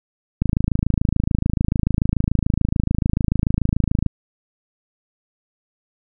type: click train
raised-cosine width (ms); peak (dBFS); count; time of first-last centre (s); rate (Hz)
5; -5; 99; 0.42-4.063; 26.9
effects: none